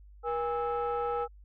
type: tone cluster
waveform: sine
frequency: 478 / 817 / 1308 Hz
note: A#4 / G#5 / E6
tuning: +43 / -29 / -14 cents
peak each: -30 / -32 / -34 dBFS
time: 0.23-1.28 s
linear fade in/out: 50 ms
effects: tanh soft clip ceiling -24 dBFS + added 50 Hz sine -50 dBFS peak until 1.44 s